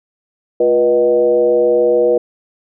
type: tone with frequency modulation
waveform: sine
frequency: 485 Hz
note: B4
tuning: 31 cents flat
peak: -9 dBFS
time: 0.6-2.18 s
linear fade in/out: 5 ms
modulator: 133 Hz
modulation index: 0.86
effects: none